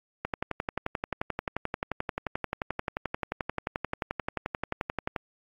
click train, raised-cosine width 0.5 ms, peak -14 dBFS, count 57, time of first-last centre 0.25-5.162 s, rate 11.4 Hz, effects AAC 48 kbps

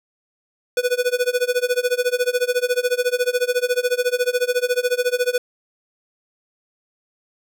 square tone with tremolo, 493.9 Hz, B4, in tune, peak -15 dBFS, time 0.77-5.38 s, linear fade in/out 2 ms, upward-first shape sine, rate 14 Hz, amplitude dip 95%, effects none

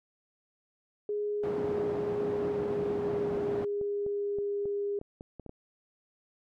sine tone with pitch glide, 415.3 to 405.6 Hz, G#4 to G#4, 0 to -41 cents, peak -29 dBFS, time 1.09-4.99 s, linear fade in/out 2 ms, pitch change -41 cents, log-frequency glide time 1.24-4.57 s
white band-pass noise, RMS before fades -37 dBFS, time 1.43-3.65 s, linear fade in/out 5 ms, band 120 to 450 Hz, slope 12 dB/octave
clicks, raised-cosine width 2 ms, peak -30 dBFS, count 11, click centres 3.354 / 3.616 / 3.813 / 4.064 / 4.386 / 4.656 / 5.014 / 5.209 / 5.397 / 5.463 / 5.494 s
effects none

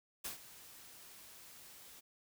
white noise with ADSR envelope, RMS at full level -41 dBFS, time 0.24-2.01 s, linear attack 12 ms, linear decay 120 ms, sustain -15 dB, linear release 20 ms, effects none

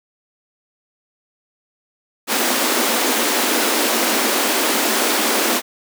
pink high-pass noise, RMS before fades -18 dBFS, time 2.27-5.62 s, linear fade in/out 50 ms, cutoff 220 Hz, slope 96 dB/octave, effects none

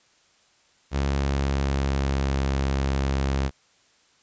sawtooth tone with pitch glide, 69.2 to 67.89 Hz, C#2 to C#2, -2 to -35 cents, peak -18 dBFS, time 0.91-3.51 s, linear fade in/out 50 ms, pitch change -33 cents, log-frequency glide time 1.12-2.44 s, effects white hiss -61 dBFS RMS until 4.22 s + resampled to 16000 Hz

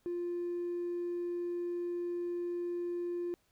sine tone with hard clipping, 349.2 Hz, F4, in tune, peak -34 dBFS, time 0.06-3.34 s, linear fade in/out 0 ms, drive 1 dB, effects pink hiss -73 dBFS RMS until 3.51 s

